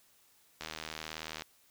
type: click train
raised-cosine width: 0.2 ms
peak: -22 dBFS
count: 65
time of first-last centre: 0.61-1.421 s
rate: 78.9 Hz
effects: white hiss -66 dBFS RMS until 1.7 s